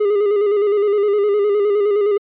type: tone with vibrato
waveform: triangle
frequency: 410.6 Hz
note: G#4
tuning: 20 cents flat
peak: -11 dBFS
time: 0-2.18 s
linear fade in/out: 10 ms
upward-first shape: square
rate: 9.7 Hz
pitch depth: 43 cents each way
effects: resampled to 8000 Hz